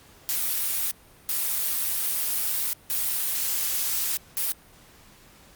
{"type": "noise bursts at uneven times", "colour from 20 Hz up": "blue", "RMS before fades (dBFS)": -26, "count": 4, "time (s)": [[0.29, 0.91], [1.29, 2.73], [2.9, 4.17], [4.37, 4.52]], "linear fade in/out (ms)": 0, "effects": ["pink hiss -53 dBFS RMS until 5.55 s", "Opus 48 kbps"]}